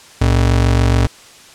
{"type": "ring-modulated tone", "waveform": "square", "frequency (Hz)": 87.31, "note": "F2", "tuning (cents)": 0, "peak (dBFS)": -8, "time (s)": [0.21, 1.07], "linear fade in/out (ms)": 5, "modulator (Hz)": 23.5, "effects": ["white hiss -41 dBFS RMS until 1.54 s", "low-pass 8000 Hz 12 dB/octave"]}